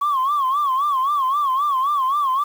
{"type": "tone with vibrato", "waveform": "sine", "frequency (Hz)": 1107, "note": "C#6", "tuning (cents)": -3, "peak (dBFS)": -15, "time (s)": [0.01, 2.44], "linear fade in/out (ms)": 10, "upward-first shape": "sine", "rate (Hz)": 3.8, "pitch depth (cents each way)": 130, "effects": ["tanh soft clip ceiling -14 dBFS", "7-bit"]}